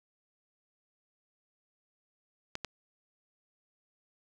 clicks, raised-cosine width 0.2 ms, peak -18 dBFS, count 2, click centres 2.554 / 2.647 s, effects none

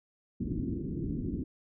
white low-pass noise, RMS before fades -34 dBFS, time 0.4-1.44 s, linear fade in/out 10 ms, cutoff 340 Hz, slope 48 dB/octave, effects none

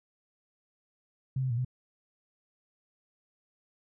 sine tone with pitch steps, 131.7 / 129.9 / 117 / 126.4 Hz, C3 / C3 / A#2 / B2, +12 / -12 / +7 / +41 cents, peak -27 dBFS, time 1.36-1.648 s, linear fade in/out 5 ms, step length 72 ms, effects none

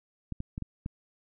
clicks, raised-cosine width 5 ms, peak -22 dBFS, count 5, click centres 0.323 / 0.404 / 0.579 / 0.623 / 0.861 s, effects none

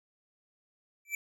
square tone with exponential growth, 2329 Hz, D7, 15 cents flat, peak -28 dBFS, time 1.05-1.15 s, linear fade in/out 2 ms, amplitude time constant 21 ms, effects none

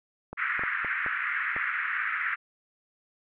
clicks, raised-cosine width 1 ms, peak -23 dBFS, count 6, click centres 0.33 / 0.594 / 0.636 / 0.847 / 1.063 / 1.564 s
white band-pass noise, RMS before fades -30 dBFS, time 0.37-2.36 s, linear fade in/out 20 ms, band 1300 to 2100 Hz, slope 48 dB/octave
effects none

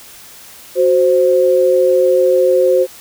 sine tone pair together, 370 / 523.3 Hz, F#4 / C5, 0 / 0 cents, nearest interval tritone, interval 600 cents, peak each -13 / -10 dBFS, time 0.75-2.87 s, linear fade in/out 50 ms, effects white hiss -38 dBFS RMS until 3 s

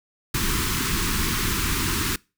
pink band-stop noise, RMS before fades -24 dBFS, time 0.34-2.16 s, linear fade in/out 5 ms, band 400 to 980 Hz, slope 48 dB/octave, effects noise-tail reverb RT60 0.3 s tail -25 dB re dry

